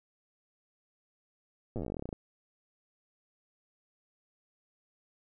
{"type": "slowing click train", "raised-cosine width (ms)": 2, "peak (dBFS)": -24, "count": 20, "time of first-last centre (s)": [1.76, 2.128], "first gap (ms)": 8, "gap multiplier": 1.09, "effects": []}